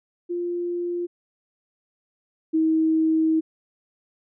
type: tone pair in turn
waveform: sine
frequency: 349.2 / 319 Hz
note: F4 / D#4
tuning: 0 / +43 cents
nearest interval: major second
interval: 157 cents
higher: first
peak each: -24 / -17 dBFS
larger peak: second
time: 0.29-1.07 / 2.53-3.41 s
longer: second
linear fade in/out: 20 ms
effects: none